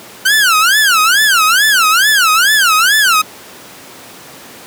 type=tone with vibrato; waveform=sawtooth; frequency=1480 Hz; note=F#6; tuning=in tune; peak=-4 dBFS; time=0.25-3.22 s; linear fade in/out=10 ms; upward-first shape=sine; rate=2.3 Hz; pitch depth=290 cents each way; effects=pink hiss -34 dBFS RMS until 4.66 s + high-pass 200 Hz 12 dB/octave